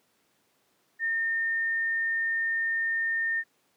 sine tone, 1820 Hz, A#6, 42 cents flat, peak -25 dBFS, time 0.99-3.44 s, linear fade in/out 50 ms, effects pink hiss -69 dBFS RMS until 3.76 s + high-pass 200 Hz 12 dB/octave

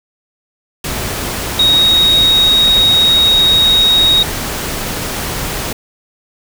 sine tone in noise, 3770 Hz, A#7, 19 cents sharp, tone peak -7 dBFS, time 1.59-4.23 s, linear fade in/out 5 ms, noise pink, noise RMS -20 dBFS, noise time 0.84-5.73 s, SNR +10 dB, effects none

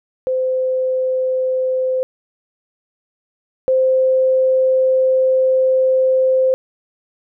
sine tone pair in turn, 516 / 520.5 Hz, C5 / C5, -24 / -9 cents, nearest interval unison, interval 15 cents, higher second, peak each -15 / -11 dBFS, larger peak second, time 0.27-2.03 / 3.68-6.54 s, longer second, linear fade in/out 0 ms, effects none

